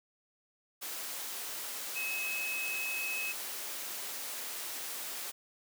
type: tone in noise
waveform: sine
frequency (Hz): 2571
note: E7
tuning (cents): -44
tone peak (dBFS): -34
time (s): 1.95-3.33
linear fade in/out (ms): 20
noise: white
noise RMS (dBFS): -40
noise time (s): 0.81-5.32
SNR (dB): +3
effects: high-pass 300 Hz 12 dB/octave